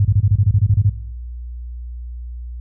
sine tone bursts, 100.5 Hz, G2, 44 cents sharp, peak -10 dBFS, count 12, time 0-0.896 s, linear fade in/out 5 ms, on 49 ms, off 28 ms, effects noise-tail reverb RT60 0.9 s tail -20 dB re dry + added 60 Hz sine -27 dBFS peak until 2.6 s

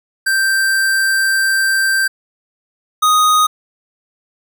square tone pair in turn, 1568 / 1245.5 Hz, G6 / D#6, 0 / +1 cents, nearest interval major third, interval 399 cents, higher first, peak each -13 / -10 dBFS, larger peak second, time 0.26-2.08 / 3.02-3.47 s, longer first, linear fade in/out 10 ms, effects none

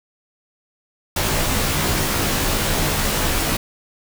pink noise with comb filter, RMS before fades -20 dBFS, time 1.16-3.57 s, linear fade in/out 5 ms, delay 17 ms, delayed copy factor -1, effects none

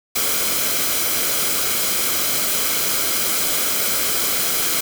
white noise with comb filter, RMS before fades -20 dBFS, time 0.15-4.81 s, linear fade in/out 10 ms, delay 1.1 ms, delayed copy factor -0.5, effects none

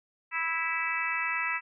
harmonic tone, 328.4 Hz, E4, 6 cents flat, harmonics 3 / 4 / 5 / 6 / 7 / 8, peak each -37 / -35 / -38 / -32 / -36 / -34 dBFS, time 0.31-1.61 s, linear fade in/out 50 ms, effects none

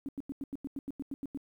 sine tone bursts, 277.2 Hz, C#4, in tune, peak -34 dBFS, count 12, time 0.06-1.374 s, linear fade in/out 0 ms, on 27 ms, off 90 ms, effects 11-bit

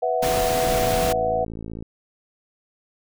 sine chord, B suspended fourth, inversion none, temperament just, 493.9 / 658.5 / 740.8 Hz, B4 / E5 / F#5, 0 / -2 / +2 cents, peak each -24 dBFS, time 0.02-1.45 s, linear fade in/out 10 ms
pink noise, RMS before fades -26 dBFS, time 0.22-1.13 s, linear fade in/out 10 ms
click train, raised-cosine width 3 ms, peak -21 dBFS, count 65, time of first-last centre 0.67-1.825 s, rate 55.4 Hz
effects none

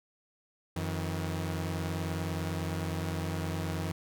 sawtooth tone pair together, 89.63 / 159.7 Hz, F2 / D#3, +45 / +45 cents, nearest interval minor seventh, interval 1000 cents, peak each -30 / -31 dBFS, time 0.76-3.92 s, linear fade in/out 5 ms, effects none

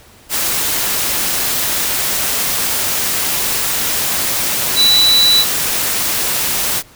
sine tone in noise, 3951 Hz, B7, in tune, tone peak -8 dBFS, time 4.75-5.45 s, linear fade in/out 50 ms, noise white, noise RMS -17 dBFS, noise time 0.29-6.83 s, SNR +6 dB, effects pink hiss -44 dBFS RMS until 6.95 s

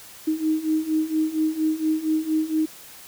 sine beating tone pair, 311.1 / 315.4 Hz, D#4 / D#4, 0 / +24 cents, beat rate 4.3 Hz, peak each -25 / -22 dBFS, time 0.27-2.66 s, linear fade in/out 10 ms, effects white hiss -44 dBFS RMS until 3.07 s

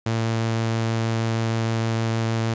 sawtooth tone, 113.3 Hz, A#2, 49 cents flat, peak -17 dBFS, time 0.06-2.54 s, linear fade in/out 5 ms, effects resampled to 16000 Hz + 9-bit

